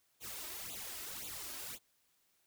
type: noise with flanger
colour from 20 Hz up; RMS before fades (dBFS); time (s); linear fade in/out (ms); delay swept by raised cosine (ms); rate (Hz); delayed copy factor
white; -45; 0.2-1.79; 50; 0.28 to 3.18; 1.9; +1
effects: white hiss -75 dBFS RMS until 2.46 s